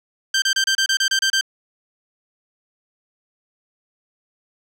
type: tone bursts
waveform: 15% pulse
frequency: 1568 Hz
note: G6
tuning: in tune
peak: -9 dBFS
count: 10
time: 0.34-1.411 s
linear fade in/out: 5 ms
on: 81 ms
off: 29 ms
effects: low-pass 10000 Hz 12 dB/octave